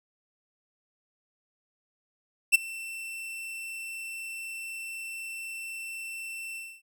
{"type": "tone with ADSR envelope", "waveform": "45% pulse", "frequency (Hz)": 2684, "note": "E7", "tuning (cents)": 31, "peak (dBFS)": -13, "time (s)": [2.52, 6.82], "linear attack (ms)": 27, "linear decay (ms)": 14, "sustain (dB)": -23, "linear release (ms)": 260, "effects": []}